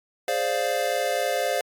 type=chord; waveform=square; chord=D half-diminished seventh; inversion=second; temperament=equal; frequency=415.3 / 523.3 / 587.3 / 698.5 Hz; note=Ab4 / C5 / D5 / F5; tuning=0 / 0 / 0 / 0 cents; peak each=-34 / -28 / -29 / -28 dBFS; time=0.28-1.61 s; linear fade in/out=2 ms; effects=AAC 64 kbps